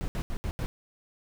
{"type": "noise bursts at uneven times", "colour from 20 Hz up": "brown", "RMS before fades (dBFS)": -31, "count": 5, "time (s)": [[0.01, 0.08], [0.15, 0.22], [0.3, 0.37], [0.44, 0.51], [0.59, 0.66]], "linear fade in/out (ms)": 0, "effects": []}